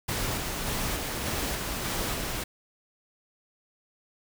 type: noise with tremolo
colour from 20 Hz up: pink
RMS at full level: -30 dBFS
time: 0.08-2.44 s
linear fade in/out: 10 ms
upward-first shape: square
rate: 1.7 Hz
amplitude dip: 25%
effects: none